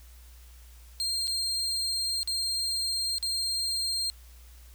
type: tone with dropouts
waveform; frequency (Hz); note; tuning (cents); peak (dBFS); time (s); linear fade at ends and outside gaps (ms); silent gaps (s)
35% pulse; 4194; C8; +3; -26; 1-4.1; 0; 1.272-1.278 / 2.231-2.275 / 3.183-3.227
effects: added 60 Hz sine -48 dBFS peak until 4.74 s + white hiss -58 dBFS RMS until 4.74 s